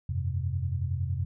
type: chord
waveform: sine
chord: F suspended second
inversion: none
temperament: equal with one note detuned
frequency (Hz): 87.31 / 98 / 129.53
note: F2 / G2 / C3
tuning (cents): 0 / 0 / -17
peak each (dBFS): -30 / -33 / -32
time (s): 0.09-1.25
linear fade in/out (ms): 5
effects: none